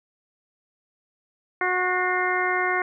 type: harmonic tone with a mistuned harmonic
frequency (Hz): 365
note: F#4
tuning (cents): -24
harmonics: 1 / 2 / 3 / 4 / 5 / 6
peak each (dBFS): -28 / -28 / -28 / -28 / -28 / -28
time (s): 1.61-2.82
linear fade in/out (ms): 2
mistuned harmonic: 6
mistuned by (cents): -63
effects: none